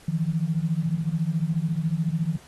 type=beating tone pair; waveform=sine; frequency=155.56 / 169.56 Hz; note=D#3 / E3; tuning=0 / +49 cents; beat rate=14 Hz; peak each=-25 dBFS; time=0.08-2.36 s; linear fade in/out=5 ms; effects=pink hiss -52 dBFS RMS until 2.47 s + AAC 32 kbps